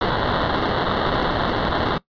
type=noise with sample-and-hold; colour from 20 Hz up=violet; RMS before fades=-21 dBFS; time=0.01-1.98 s; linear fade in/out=2 ms; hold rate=2450 Hz; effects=noise-tail reverb RT60 0.1 s tail -19 dB re dry + resampled to 11025 Hz